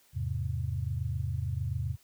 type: chord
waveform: sine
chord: E augmented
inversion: none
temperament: equal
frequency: 82.41 / 103.83 / 130.81 Hz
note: E2 / G#2 / B#2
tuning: 0 / 0 / 0 cents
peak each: -34 dBFS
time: 0.13-1.97 s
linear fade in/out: 50 ms
effects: white hiss -64 dBFS RMS until 2.03 s